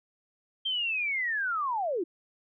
sine linear sweep, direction down, 3184 to 311.1 Hz, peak -27 dBFS, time 0.65-2.04 s, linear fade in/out 10 ms, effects none

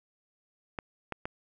clicks, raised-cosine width 0.5 ms, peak -19 dBFS, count 3, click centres 0.788 / 1.123 / 1.255 s, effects none

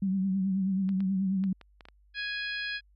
sine tone with vibrato, 191.4 Hz, G3, 41 cents flat, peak -25 dBFS, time 0.02-1.53 s, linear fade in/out 5 ms, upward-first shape triangle, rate 9.3 Hz, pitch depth 62 cents each way
clicks, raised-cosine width 0.3 ms, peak -32 dBFS, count 7, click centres 0.891 / 1.005 / 1.439 / 1.613 / 1.808 / 1.854 / 1.886 s
harmonic tone, 830.6 Hz, G#5, in tune, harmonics 2 / 3 / 4 / 5 / 6, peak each -34 / -38 / -40 / -42 / -44 dBFS, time 2.14-2.81 s, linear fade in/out 50 ms
effects added 50 Hz sine -59 dBFS peak until 2.95 s

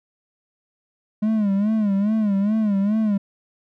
triangle tone with vibrato, 207.7 Hz, G#3, in tune, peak -15 dBFS, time 1.22-3.18 s, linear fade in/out 10 ms, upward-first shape sine, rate 2.4 Hz, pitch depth 110 cents each way, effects none

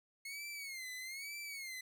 sawtooth tone with vibrato, 2166 Hz, C#7, 41 cents flat, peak -40 dBFS, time 0.25-1.81 s, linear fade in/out 5 ms, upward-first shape sine, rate 1.1 Hz, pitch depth 130 cents each way, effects none

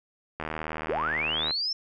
click train, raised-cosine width 0.5 ms, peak -17 dBFS, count 88, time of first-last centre 0.4-1.508 s, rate 78.5 Hz
sine linear sweep, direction up, 318.9 to 5420 Hz, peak -26 dBFS, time 0.89-1.73 s, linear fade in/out 5 ms
effects none

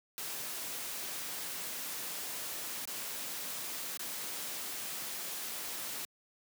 white noise with dropouts, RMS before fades -40 dBFS, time 0.18-6.05 s, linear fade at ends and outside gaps 0 ms, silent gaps 2.853-2.875 / 3.972-3.994 s, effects high-pass 150 Hz 12 dB/octave

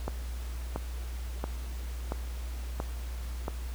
click train, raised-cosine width 1 ms, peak -18 dBFS, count 6, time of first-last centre 0.08-3.481 s, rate 1.47 Hz, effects added 60 Hz sine -34 dBFS peak until 3.74 s + pink hiss -49 dBFS RMS until 3.74 s

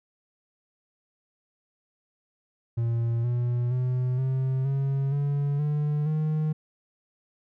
triangle tone with pitch steps, 116.54 / 121.35 / 126.36 / 131.57 / 137 / 142.65 / 148.54 / 154.67 Hz, A#2 / B2 / B2 / C3 / C#3 / C#3 / D3 / D#3, 0 / -30 / +40 / +10 / -20 / +50 / +20 / -10 cents, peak -21 dBFS, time 2.77-6.53 s, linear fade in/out 10 ms, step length 470 ms, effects none

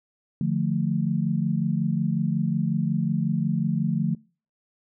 sine chord, D minor, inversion none, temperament equal with one note detuned, 149.05 / 174.61 / 220 Hz, D3 / F3 / A3, +26 / 0 / 0 cents, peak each -26 / -25 / -27 dBFS, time 0.41-4.15 s, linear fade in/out 2 ms, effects noise-tail reverb RT60 0.4 s tail -25 dB re dry

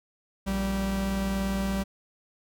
45% pulse tone pair together, 57.8 / 194.4 Hz, A#1 / G3, -14 / -14 cents, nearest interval octave + major sixth, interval 2100 cents, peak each -32 / -27 dBFS, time 0.46-1.84 s, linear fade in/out 20 ms, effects none

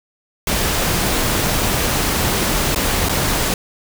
pink noise with dropouts, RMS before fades -18 dBFS, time 0.47-3.54 s, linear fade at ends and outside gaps 2 ms, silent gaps 2.748-2.759 / 3.087-3.093 s, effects none

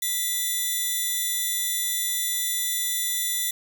5% pulse tone pair together, 1975.5 / 3520 Hz, B6 / A7, 0 / 0 cents, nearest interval minor seventh, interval 1000 cents, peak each -18 / -18 dBFS, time 0.02-3.51 s, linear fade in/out 5 ms, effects 9-bit

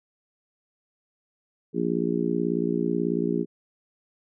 harmonic tone, 58.27 Hz, A#1, in tune, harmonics 3 / 4 / 5 / 6 / 7, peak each -29 / -29 / -29 / -29 / -29 dBFS, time 1.73-3.46 s, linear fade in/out 50 ms, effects none

